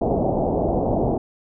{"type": "low-pass noise", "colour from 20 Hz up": "white", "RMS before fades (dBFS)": -21, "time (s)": [0.01, 1.18], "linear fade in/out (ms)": 5, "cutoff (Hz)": 760, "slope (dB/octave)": 48, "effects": []}